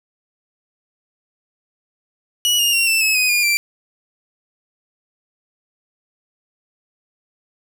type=tone with pitch steps; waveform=sawtooth; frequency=2926 / 2836 / 2749 / 2665 / 2583 / 2503 / 2427 / 2352 Hz; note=F#7 / F7 / F7 / E7 / E7 / D#7 / D#7 / D7; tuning=-20 / +26 / -28 / +18 / -36 / +10 / -44 / +2 cents; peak=-11 dBFS; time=2.45-3.57 s; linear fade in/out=0 ms; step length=140 ms; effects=none